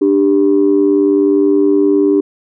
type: tone pair together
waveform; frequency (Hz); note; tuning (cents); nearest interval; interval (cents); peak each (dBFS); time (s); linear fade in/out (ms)
sine; 296.1 / 395.2; D4 / G4; +14 / +14; perfect fourth; 500; -10; 0.01-2.21; 10
effects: tanh soft clip ceiling -2 dBFS